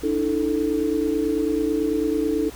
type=chord; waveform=sine; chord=D suspended second; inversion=none; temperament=equal with one note detuned; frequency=293.7 / 322.8 / 440 Hz; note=D4 / E4 / A4; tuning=0 / -36 / 0 cents; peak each=-24 dBFS; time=0.03-2.5 s; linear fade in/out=10 ms; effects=added 60 Hz sine -40 dBFS peak until 2.55 s + pink hiss -42 dBFS RMS until 2.55 s